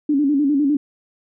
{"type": "tone with vibrato", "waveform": "sine", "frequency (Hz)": 285.9, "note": "D4", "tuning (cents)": -46, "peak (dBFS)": -14, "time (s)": [0.09, 0.77], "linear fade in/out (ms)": 5, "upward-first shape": "square", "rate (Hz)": 9.9, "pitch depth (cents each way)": 76, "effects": []}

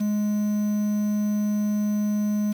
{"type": "tone with quantisation", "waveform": "triangle", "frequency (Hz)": 208.9, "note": "G#3", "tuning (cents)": 10, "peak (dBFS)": -19, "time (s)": [0, 2.53], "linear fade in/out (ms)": 10, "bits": 7, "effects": []}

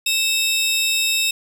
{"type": "tone pair together", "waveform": "sawtooth", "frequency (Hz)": [2637, 3729], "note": ["E7", "A#7"], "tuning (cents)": [0, 0], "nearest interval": "tritone", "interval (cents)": 600, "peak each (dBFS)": [-17, -17], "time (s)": [0.06, 1.31], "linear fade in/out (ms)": 5, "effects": []}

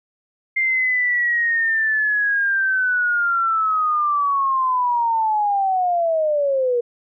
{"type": "linear sweep", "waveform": "sine", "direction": "down", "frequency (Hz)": [2104, 471.8], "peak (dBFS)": -16, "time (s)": [0.56, 6.81], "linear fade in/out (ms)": 10, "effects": []}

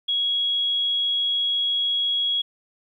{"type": "tone", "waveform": "sine", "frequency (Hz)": 3322, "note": "G#7", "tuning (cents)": 0, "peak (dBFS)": -20, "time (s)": [0.08, 2.42], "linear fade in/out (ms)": 10, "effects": ["10-bit"]}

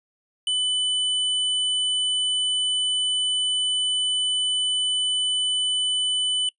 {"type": "tone with hard clipping", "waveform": "triangle", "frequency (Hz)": 3000, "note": "F#7", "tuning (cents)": 23, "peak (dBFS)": -22, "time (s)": [0.47, 6.49], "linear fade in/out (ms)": 2, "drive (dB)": 13, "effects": ["noise-tail reverb RT60 0.1 s tail -23 dB re dry", "resampled to 24000 Hz"]}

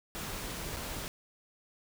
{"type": "noise with dropouts", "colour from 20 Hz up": "pink", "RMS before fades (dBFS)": -39, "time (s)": [0.15, 1.08], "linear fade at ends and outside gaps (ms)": 0, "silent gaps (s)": [0.763, 0.768], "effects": []}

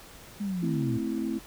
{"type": "linear sweep", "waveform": "sine", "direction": "down", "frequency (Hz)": [209, 113.6], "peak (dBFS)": -28, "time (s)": [0.4, 0.98], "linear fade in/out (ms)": 10}
{"type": "chord", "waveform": "sine", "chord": "A minor", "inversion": "none", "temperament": "equal", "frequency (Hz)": [220, 261.6, 329.6], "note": ["A3", "C4", "E4"], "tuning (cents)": [0, 0, 0], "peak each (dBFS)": -32, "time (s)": [0.62, 1.39], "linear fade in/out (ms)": 10}
{"effects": ["pink hiss -49 dBFS RMS until 1.46 s"]}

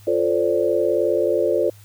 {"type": "chord", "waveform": "sine", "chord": "D minor seventh", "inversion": "first", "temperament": "equal with one note detuned", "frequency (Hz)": [349.2, 440, 523.3, 582.3], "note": ["F4", "A4", "C5", "D5"], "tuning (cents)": [0, 0, 0, -15], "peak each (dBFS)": -22, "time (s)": [0.07, 1.7], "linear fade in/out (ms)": 5, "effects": ["added 103 Hz sine -44 dBFS peak until 1.84 s", "white hiss -52 dBFS RMS until 1.84 s"]}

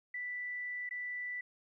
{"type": "tone with dropouts", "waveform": "sine", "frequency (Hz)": 1975.5, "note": "B6", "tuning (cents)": 0, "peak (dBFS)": -37, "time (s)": [0.14, 1.41], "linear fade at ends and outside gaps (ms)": 5, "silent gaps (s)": [0.892, 0.909], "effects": ["13-bit"]}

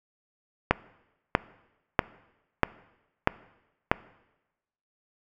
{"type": "click train", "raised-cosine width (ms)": 0.5, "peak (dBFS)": -3, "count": 6, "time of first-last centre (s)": [0.71, 3.915], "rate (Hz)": 1.56, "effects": ["noise-tail reverb RT60 1.0 s tail -20 dB re dry"]}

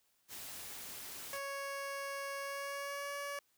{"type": "noise", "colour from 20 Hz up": "white", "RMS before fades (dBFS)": -47, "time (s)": [0.28, 1.4], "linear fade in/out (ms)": 50}
{"type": "tone with pitch glide", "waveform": "15% pulse", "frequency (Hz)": [555, 568], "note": ["C#5", "C#5"], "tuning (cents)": [2, 42], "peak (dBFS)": -33, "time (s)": [1.33, 3.39], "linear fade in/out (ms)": 2, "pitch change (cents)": 40, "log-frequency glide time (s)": [2.4, 3.14]}
{"effects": ["white hiss -75 dBFS RMS until 3.57 s"]}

